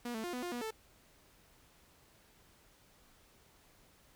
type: tone with pitch steps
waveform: sawtooth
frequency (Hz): 240.9 / 221.6 / 352.6 / 248.5 / 353.2 / 242.3 / 440.8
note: B3 / A3 / F4 / B3 / F4 / B3 / A4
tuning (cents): -43 / +13 / +17 / +11 / +20 / -33 / +3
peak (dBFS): -34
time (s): 0.05-0.708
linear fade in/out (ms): 5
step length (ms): 94
effects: pink hiss -65 dBFS RMS until 4.15 s